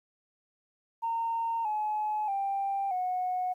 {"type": "tone with pitch steps", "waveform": "sine", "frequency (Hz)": [917, 850.7, 789.1, 732], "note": ["A#5", "G#5", "G5", "F#5"], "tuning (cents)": [-29, 41, 11, -19], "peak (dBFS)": -27, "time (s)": [1.02, 3.54], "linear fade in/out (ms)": 20, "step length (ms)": 630, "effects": ["tanh soft clip ceiling -23 dBFS", "11-bit"]}